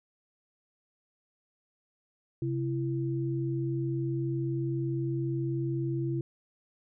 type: tone pair together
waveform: sine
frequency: 132.98 / 335.1 Hz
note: C3 / E4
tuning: +28 / +29 cents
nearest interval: octave + major third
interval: 1601 cents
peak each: -30 / -32 dBFS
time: 2.42-6.21 s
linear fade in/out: 2 ms
effects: none